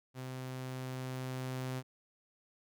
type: tone with level ramp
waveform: sawtooth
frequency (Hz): 129.2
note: C3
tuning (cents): -21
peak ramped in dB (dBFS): -37 to -32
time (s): 0.14-1.83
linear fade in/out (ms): 50
effects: none